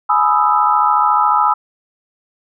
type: chord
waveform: sine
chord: E major seventh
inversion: first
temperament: equal with one note detuned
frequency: 841.7 / 987.8 / 1244.5 / 1318.5 Hz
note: G#5 / B5 / D#6 / E6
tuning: +23 / 0 / 0 / 0 cents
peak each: -16 dBFS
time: 0.09-1.54 s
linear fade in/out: 10 ms
effects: none